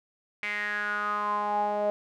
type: tone with band-pass filter sweep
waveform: sawtooth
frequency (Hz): 207.7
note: G#3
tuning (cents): 0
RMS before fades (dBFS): -29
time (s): 0.43-1.9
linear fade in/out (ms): 0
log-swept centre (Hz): 2200 to 640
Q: 7.5
effects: none